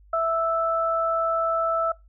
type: tone pair together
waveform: sine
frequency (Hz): 659 / 1318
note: E5 / E6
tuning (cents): -1 / -1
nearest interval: octave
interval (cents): 1200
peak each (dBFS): -23 / -23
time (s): 0.13-1.92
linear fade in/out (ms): 5
effects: noise-tail reverb RT60 0.2 s tail -22 dB re dry + added 50 Hz sine -50 dBFS peak until 2.08 s